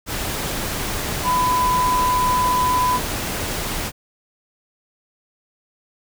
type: tone in noise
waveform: sine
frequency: 1000 Hz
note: B5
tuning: 21 cents sharp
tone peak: -16 dBFS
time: 1.23-3 s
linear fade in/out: 50 ms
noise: pink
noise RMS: -25 dBFS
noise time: 0.06-3.92 s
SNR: +6 dB
effects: none